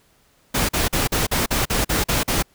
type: noise bursts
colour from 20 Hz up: pink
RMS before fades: -20 dBFS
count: 10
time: 0.54-2.427 s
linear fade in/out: 10 ms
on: 150 ms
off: 43 ms
effects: pink hiss -59 dBFS RMS until 2.54 s